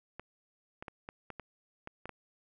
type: clicks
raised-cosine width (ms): 0.5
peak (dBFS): -27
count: 9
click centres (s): 0.196 / 0.825 / 0.882 / 1.089 / 1.303 / 1.397 / 1.874 / 2.056 / 2.093
effects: none